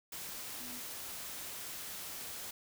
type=tone in noise; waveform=sine; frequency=246.9 Hz; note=B3; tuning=in tune; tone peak=-51 dBFS; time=0.6-0.8 s; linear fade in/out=5 ms; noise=white; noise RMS=-44 dBFS; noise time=0.12-2.51 s; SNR=-10 dB; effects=none